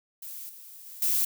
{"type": "noise with level steps", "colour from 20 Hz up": "violet", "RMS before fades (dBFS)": [-40, -47, -44, -25], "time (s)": [0.22, 1.25], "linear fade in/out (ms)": 5, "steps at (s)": [0.49, 0.86, 1.02], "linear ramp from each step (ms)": 2, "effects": []}